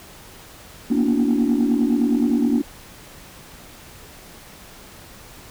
sine tone cluster, 232.5 / 242.2 / 286.1 / 322.9 / 362.2 Hz, A#3 / B3 / D4 / E4 / F#4, -4 / -34 / -45 / -36 / -37 cents, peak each -19 / -21 / -19 / -28 / -28 dBFS, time 0.9-2.62 s, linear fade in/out 10 ms, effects tanh soft clip ceiling -10 dBFS + pink hiss -43 dBFS RMS until 5.5 s

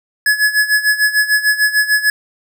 square tone with tremolo, 1700 Hz, G#6, 40 cents sharp, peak -9 dBFS, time 0.26-2.1 s, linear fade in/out 2 ms, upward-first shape sine, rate 6.7 Hz, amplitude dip 80%, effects none

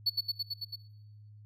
triangle tone with echo, 4435 Hz, C#8, in tune, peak -23 dBFS, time 0.06-0.1 s, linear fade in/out 10 ms, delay 110 ms, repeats 6, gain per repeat -2 dB, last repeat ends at 0.76 s, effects noise-tail reverb RT60 1.0 s tail -18 dB re dry + added 105 Hz sine -50 dBFS peak until 1.45 s

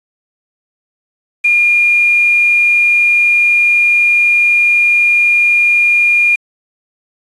sine tone with quantisation, 2416 Hz, D7, 48 cents sharp, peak -7 dBFS, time 1.44-6.36 s, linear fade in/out 10 ms, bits 5, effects resampled to 24000 Hz

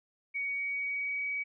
sine tone with pitch glide, 2244 to 2269 Hz, C#7 to C#7, +21 to +40 cents, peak -31 dBFS, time 0.34-1.44 s, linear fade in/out 20 ms, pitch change +19 cents, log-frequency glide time 0.44-1.27 s, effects none

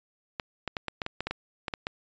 clicks, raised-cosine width 0.3 ms, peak -15 dBFS, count 12, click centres 0.398 / 0.677 / 0.768 / 0.883 / 1.018 / 1.064 / 1.206 / 1.27 / 1.31 / 1.682 / 1.738 / 1.869 s, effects resampled to 16000 Hz

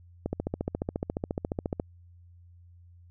click train, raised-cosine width 2 ms, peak -16 dBFS, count 23, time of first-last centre 0.26-1.798 s, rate 14.3 Hz, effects added 87 Hz sine -51 dBFS peak until 3.1 s

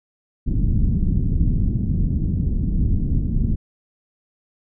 pink low-pass noise, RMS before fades -19 dBFS, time 0.46-3.56 s, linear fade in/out 20 ms, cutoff 230 Hz, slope 24 dB/octave, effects none

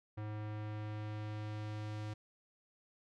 square tone with low-pass filter sweep, 106.4 Hz, G#2, 42 cents sharp, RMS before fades -42 dBFS, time 0.17-2.14 s, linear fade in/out 10 ms, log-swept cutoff 1900 to 5900 Hz, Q 0.77, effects none

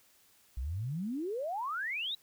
sine exponential sweep, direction up, 57 to 3951 Hz, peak -33 dBFS, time 0.57-2.15 s, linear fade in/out 5 ms, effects white hiss -65 dBFS RMS until 2.22 s

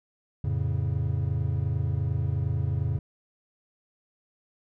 triangle chord, F augmented, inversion none, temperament equal, 87.31 / 110 / 138.59 Hz, F2 / A2 / C#3, 0 / 0 / 0 cents, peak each -27 dBFS, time 0.44-2.99 s, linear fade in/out 5 ms, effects none

